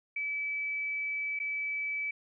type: tone with dropouts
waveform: sine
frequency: 2300 Hz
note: D7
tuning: 37 cents flat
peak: -31 dBFS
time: 0.16-2.11 s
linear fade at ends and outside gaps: 5 ms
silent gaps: 1.391-1.399 s
effects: none